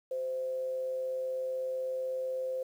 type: tone with amplitude modulation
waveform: sine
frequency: 518 Hz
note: C5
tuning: 17 cents flat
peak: -30 dBFS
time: 0.11-2.63 s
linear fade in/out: 5 ms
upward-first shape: sine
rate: 136 Hz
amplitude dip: 30%
effects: 10-bit